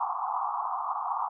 white band-pass noise, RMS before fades -31 dBFS, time 0-1.29 s, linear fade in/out 10 ms, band 740 to 1200 Hz, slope 96 dB/octave, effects none

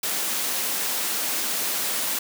white high-pass noise, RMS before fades -26 dBFS, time 0.03-2.19 s, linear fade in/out 5 ms, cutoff 180 Hz, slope 24 dB/octave, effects none

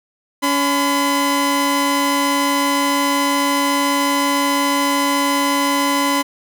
sawtooth tone pair together, 281.4 / 1011.8 Hz, C#4 / B5, +26 / +42 cents, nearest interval octave + minor seventh, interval 2216 cents, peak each -14 dBFS, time 0.42-6.23 s, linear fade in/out 20 ms, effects none

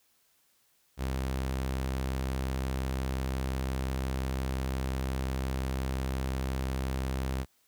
sawtooth tone, 65.7 Hz, C2, 8 cents sharp, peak -26 dBFS, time 0.97-7.46 s, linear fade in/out 50 ms, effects white hiss -69 dBFS RMS until 7.67 s

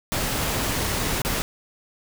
pink noise with dropouts, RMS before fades -25 dBFS, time 0.12-1.42 s, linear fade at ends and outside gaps 0 ms, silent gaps 1.218-1.249 s, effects none

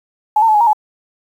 sine tone with pitch steps, 850 / 906 / 863 / 834 / 937 / 853 Hz, G#5 / A#5 / A5 / G#5 / A#5 / G#5, +40 / -50 / -34 / +7 / +9 / +46 cents, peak -8 dBFS, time 0.36-0.732 s, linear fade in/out 5 ms, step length 62 ms, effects 7-bit

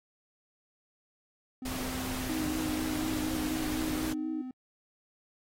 triangle tone, 256.2 Hz, C4, 36 cents flat, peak -35 dBFS, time 1.62-4.51 s, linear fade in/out 2 ms
pink noise, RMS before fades -38 dBFS, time 1.65-4.13 s, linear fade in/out 5 ms
sine tone with vibrato, 311.1 Hz, D#4, in tune, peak -32 dBFS, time 2.29-4.42 s, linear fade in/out 10 ms, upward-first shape sine, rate 4.1 Hz, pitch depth 30 cents each way
effects AAC 48 kbps

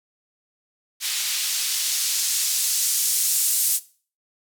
blue noise with band-pass filter sweep, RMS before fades -23 dBFS, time 1-3.8 s, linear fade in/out 50 ms, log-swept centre 3300 to 8900 Hz, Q 0.87, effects noise-tail reverb RT60 0.4 s tail -18 dB re dry

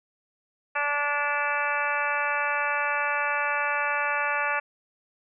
harmonic tone with a mistuned harmonic, 290 Hz, D4, 22 cents flat, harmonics 2 / 3 / 4 / 5 / 6 / 7 / 8 / 9, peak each -34 / -31 / -31 / -30 / -31 / -38 / -33 / -33 dBFS, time 0.75-4.6 s, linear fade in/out 10 ms, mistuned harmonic 9, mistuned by +22 cents, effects none

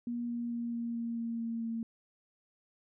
sine tone with pitch steps, 238.6 / 237.1 / 235.6 / 234.1 / 232.6 / 231.1 / 229.7 / 228.2 Hz, A#3 / A#3 / A#3 / A#3 / A#3 / A#3 / A#3 / A#3, +41 / +30 / +19 / +8 / -4 / -15 / -25 / -37 cents, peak -33 dBFS, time 0.07-1.83 s, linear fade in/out 2 ms, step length 220 ms, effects none

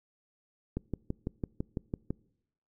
click train, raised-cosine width 3 ms, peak -19 dBFS, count 9, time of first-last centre 0.77-2.106 s, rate 5.99 Hz, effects noise-tail reverb RT60 0.8 s tail -25 dB re dry

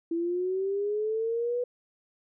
sine linear sweep, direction up, 330 to 493.9 Hz, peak -26 dBFS, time 0.11-1.64 s, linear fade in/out 5 ms, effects none

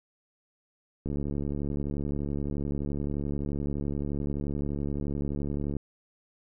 click train, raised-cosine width 3 ms, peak -20 dBFS, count 338, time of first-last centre 1.06-5.767 s, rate 71.6 Hz, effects none

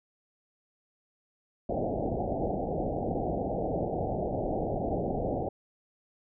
white low-pass noise, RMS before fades -31 dBFS, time 1.69-5.49 s, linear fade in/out 5 ms, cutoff 780 Hz, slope 96 dB/octave, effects none

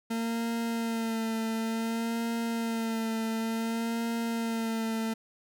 40% pulse tone with vibrato, 227.3 Hz, A#3, 43 cents flat, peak -28 dBFS, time 0.1-5.14 s, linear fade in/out 10 ms, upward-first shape sine, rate 0.56 Hz, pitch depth 28 cents each way, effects none

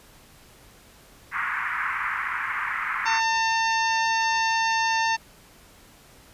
white band-pass noise, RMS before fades -28 dBFS, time 1.31-3.21 s, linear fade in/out 50 ms, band 1000 to 2100 Hz, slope 48 dB/octave
harmonic tone, 901 Hz, A5, 41 cents sharp, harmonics 1 / 2 / 3 / 4 / 5 / 6 / 7, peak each -23 / -26 / -30 / -37 / -35 / -36 / -37 dBFS, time 3.05-5.17 s, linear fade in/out 20 ms
effects pink hiss -52 dBFS RMS until 6.33 s + resampled to 32000 Hz

